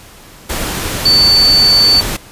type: tone in noise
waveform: sine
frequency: 4500 Hz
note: C#8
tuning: 25 cents sharp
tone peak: -6 dBFS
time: 1.05-2.01 s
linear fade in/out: 10 ms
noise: pink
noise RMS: -19 dBFS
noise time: 0.49-2.17 s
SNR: +10 dB
effects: pink hiss -38 dBFS RMS until 2.31 s + resampled to 32000 Hz